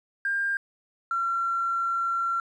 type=tone pair in turn; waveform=triangle; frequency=1600 / 1364.1 Hz; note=G6 / F6; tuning=+35 / -41 cents; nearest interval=minor third; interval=276 cents; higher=first; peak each=-20 dBFS; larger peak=neither; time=0.25-0.57 / 1.11-2.4 s; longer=second; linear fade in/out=2 ms; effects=tanh soft clip ceiling -22 dBFS + resampled to 24000 Hz